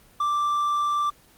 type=tone; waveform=triangle; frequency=1175 Hz; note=D6; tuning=1 cent sharp; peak=-19 dBFS; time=0.2-1.1 s; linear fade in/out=5 ms; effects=pink hiss -55 dBFS RMS until 1.37 s + Opus 24 kbps